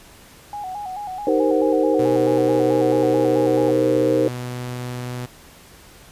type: tone with vibrato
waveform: sine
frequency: 784 Hz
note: G5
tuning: in tune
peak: -27 dBFS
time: 0.53-3.71 s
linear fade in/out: 2 ms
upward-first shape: square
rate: 4.6 Hz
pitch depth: 90 cents each way
type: chord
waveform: sine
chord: C minor seventh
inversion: first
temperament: equal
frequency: 311.1 / 392 / 466.2 / 523.3 Hz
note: Eb4 / G4 / Bb4 / C5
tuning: 0 / 0 / 0 / 0 cents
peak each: -20 / -24 / -20 / -20 dBFS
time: 1.27-4.28 s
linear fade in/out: 2 ms
type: tone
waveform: sawtooth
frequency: 123.8 Hz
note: B2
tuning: 5 cents sharp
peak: -23 dBFS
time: 1.99-5.26 s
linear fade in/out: 5 ms
effects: pink hiss -46 dBFS RMS until 6.11 s + resampled to 32000 Hz